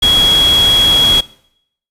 sine tone in noise, 3322 Hz, G#7, in tune, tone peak -7 dBFS, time 0.02-1.21 s, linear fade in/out 10 ms, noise pink, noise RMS -19 dBFS, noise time 0.02-1.21 s, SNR +9 dB, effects noise-tail reverb RT60 0.7 s tail -20 dB re dry + resampled to 32000 Hz

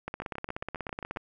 two click trains, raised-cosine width 0.5 ms, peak -19 / -23 dBFS, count 19 / 8, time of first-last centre 0.08-1.171 / 0.22-1.162 s, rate 16.5 / 7.43 Hz, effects none

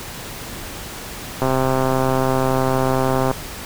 click train, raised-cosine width 1 ms, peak -5 dBFS, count 249, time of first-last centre 1.42-3.313 s, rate 131 Hz, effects pink hiss -32 dBFS RMS until 3.65 s

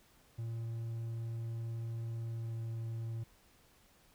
triangle tone with pitch glide, 114.8 to 113.94 Hz, A#2 to A#2, -26 to -39 cents, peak -35 dBFS, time 0.38-3.24 s, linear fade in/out 10 ms, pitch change -13 cents, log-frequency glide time 2.29-2.62 s, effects pink hiss -66 dBFS RMS until 4.14 s

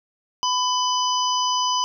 harmonic tone, 1000 Hz, B5, 21 cents sharp, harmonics 1 / 3 / 5 / 6, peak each -21 / -26 / -28 / -29 dBFS, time 0.43-1.84 s, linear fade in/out 0 ms, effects none

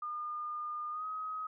sine tone with pitch glide, 1214 to 1264.8 Hz, D#6 to D#6, -43 to +28 cents, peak -36 dBFS, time 0.02-1.47 s, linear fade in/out 5 ms, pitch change +71 cents, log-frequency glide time 0.91-1.05 s, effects none

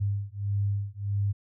sine beating tone pair, 100 / 101.6 Hz, G2 / G#2, +35 / -38 cents, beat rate 1.6 Hz, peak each -29 dBFS, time 0-1.33 s, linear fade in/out 20 ms, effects none

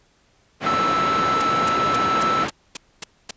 pink band-pass noise, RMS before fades -25 dBFS, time 0.6-2.51 s, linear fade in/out 50 ms, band 190 to 2600 Hz, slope 12 dB/octave
triangle tone, 1320 Hz, E6, 2 cents sharp, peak -17 dBFS, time 0.66-2.44 s, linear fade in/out 5 ms
white noise bursts, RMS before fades -27 dBFS, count 8, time 1.4-3.31 s, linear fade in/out 5 ms, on 20 ms, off 250 ms
effects pink hiss -60 dBFS RMS until 3.36 s + resampled to 16000 Hz

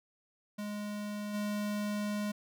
square tone with level steps, 207.7 Hz, G#3, in tune, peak -37 / -33 dBFS, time 0.58-2.32 s, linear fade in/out 10 ms, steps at 1.33 s, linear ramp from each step 20 ms, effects none

